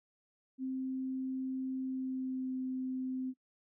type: tone with pitch glide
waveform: sine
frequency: 261.6 to 258.6 Hz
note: C4 to C4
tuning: 0 to -20 cents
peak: -34 dBFS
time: 0.58-3.34 s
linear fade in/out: 50 ms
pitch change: -20 cents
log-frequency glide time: 1.8-2.55 s
effects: noise-tail reverb RT60 0.1 s tail -19 dB re dry